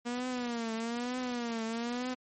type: tone with vibrato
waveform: sawtooth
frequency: 238.2 Hz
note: A#3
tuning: 38 cents sharp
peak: -29 dBFS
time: 0.05-2.15 s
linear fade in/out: 20 ms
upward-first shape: triangle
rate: 1.1 Hz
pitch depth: 120 cents each way
effects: MP3 32 kbps